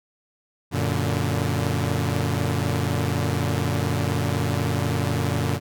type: chord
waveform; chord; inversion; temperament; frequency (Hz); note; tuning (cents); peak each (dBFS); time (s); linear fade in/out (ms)
sawtooth; Gb augmented; none; equal with one note detuned; 92.5 / 116.54 / 144.73; Gb2 / Bb2 / D3; 0 / 0 / -25; -22; 0.71-5.6; 50
effects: none

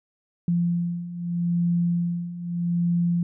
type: beating tone pair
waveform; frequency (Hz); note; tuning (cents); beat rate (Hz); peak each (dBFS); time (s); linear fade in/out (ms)
sine; 172.1 / 172.9; F3 / F3; -25 / -17; 0.8; -27 / -23; 0.48-3.23; 2
effects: none

